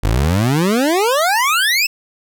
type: exponential sweep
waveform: 25% pulse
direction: up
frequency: 47.08 to 2704 Hz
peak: -9 dBFS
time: 0.03-1.87 s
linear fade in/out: 10 ms
effects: none